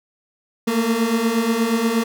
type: beating tone pair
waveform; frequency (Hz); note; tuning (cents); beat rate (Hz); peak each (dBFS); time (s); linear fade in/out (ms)
30% pulse; 222.6 / 231; A3 / A#3; +20 / -16; 8.4; -20 / -16; 0.67-2.04; 10
effects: none